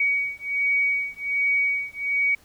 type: beating tone pair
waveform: sine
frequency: 2254 / 2255.3 Hz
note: C#7 / C#7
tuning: +28 / +29 cents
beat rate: 1.3 Hz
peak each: -24 dBFS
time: 0-2.35 s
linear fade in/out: 5 ms
effects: pink hiss -56 dBFS RMS until 2.44 s